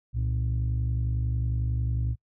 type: tone pair together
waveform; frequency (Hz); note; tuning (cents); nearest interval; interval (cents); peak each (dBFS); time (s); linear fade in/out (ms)
sine; 65.49 / 116.54; C2 / A#2; +2 / 0; minor seventh; 998; -25; 0.13-2.16; 50
effects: noise-tail reverb RT60 0.1 s tail -26 dB re dry + tanh soft clip ceiling -21 dBFS